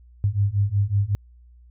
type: beating tone pair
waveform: sine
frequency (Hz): 98.3 / 103.7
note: G2 / G#2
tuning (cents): +5 / -2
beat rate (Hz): 5.4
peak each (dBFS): -22 / -21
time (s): 0.24-1.15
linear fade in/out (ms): 0
effects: added 60 Hz sine -47 dBFS peak until 1.7 s